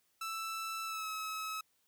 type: tone with pitch glide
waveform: sawtooth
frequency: 1323 to 1287.6 Hz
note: E6 to E6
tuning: +6 to -41 cents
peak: -34 dBFS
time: 0.21-1.61 s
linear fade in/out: 5 ms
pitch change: -47 cents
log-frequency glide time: 0.85-1.08 s
effects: white hiss -75 dBFS RMS until 1.87 s